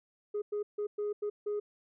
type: tone bursts at uneven times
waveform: sine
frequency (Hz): 415.3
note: G#4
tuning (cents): 0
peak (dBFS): -29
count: 6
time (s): 0.34-0.42 / 0.52-0.63 / 0.78-0.87 / 0.98-1.13 / 1.22-1.3 / 1.46-1.6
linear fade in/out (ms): 10
effects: tanh soft clip ceiling -29 dBFS